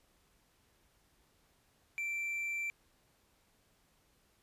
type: tone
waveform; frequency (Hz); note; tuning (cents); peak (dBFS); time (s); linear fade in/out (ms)
triangle; 2345; D7; -3; -33; 1.98-2.7; 0
effects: pink hiss -71 dBFS RMS until 4.42 s + resampled to 32000 Hz